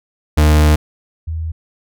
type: tone pair in turn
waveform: 40% pulse / sine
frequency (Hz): 76 / 80.67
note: D#2 / E2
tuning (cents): -40 / -37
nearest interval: minor second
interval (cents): 103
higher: second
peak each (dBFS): -7 / -19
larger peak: first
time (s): 0.37-0.76 / 1.27-1.52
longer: first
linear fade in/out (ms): 10
effects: none